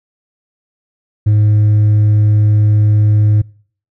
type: tone with hard clipping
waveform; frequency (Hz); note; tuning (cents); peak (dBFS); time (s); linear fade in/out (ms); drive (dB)
triangle; 105.6; G#2; +29; -6; 1.26-3.42; 10; 1
effects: noise-tail reverb RT60 0.5 s tail -24 dB re dry